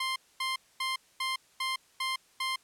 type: tone bursts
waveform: 15% pulse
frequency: 1050 Hz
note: C6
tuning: 6 cents sharp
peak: -23 dBFS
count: 7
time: 0-2.56 s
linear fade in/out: 5 ms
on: 160 ms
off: 240 ms
effects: white hiss -63 dBFS RMS until 2.63 s + low-pass 10000 Hz 12 dB/octave